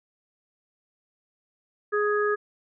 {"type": "harmonic tone", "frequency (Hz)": 416.4, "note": "G#4", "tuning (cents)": 5, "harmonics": [1, 3, 4], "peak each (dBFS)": [-23, -28, -29], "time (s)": [1.92, 2.36], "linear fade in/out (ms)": 20, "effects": []}